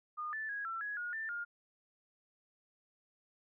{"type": "tone with pitch steps", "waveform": "sine", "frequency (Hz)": [1221, 1755, 1654, 1343, 1673, 1438, 1780, 1415], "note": ["D#6", "A6", "G#6", "E6", "G#6", "F#6", "A6", "F6"], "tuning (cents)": [-33, -5, -8, 32, 12, -50, 20, 22], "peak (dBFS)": -37, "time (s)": [0.17, 1.45], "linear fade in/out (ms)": 20, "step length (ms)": 160, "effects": []}